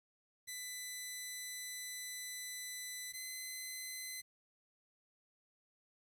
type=tone pair in turn; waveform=10% pulse; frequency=2000 / 2035 Hz; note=B6 / C7; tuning=+21 / -49 cents; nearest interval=unison; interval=30 cents; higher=second; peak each=-34 / -34 dBFS; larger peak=neither; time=0.47-3.13 / 3.13-4.22 s; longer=first; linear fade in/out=20 ms; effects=11-bit